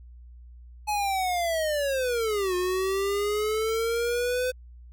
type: linear two-way sweep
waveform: square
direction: down then up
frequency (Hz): 851 to 357.7 to 509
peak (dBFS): -25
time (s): 0.87-4.52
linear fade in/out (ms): 20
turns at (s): 2.55
effects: added 60 Hz sine -44 dBFS peak until 4.92 s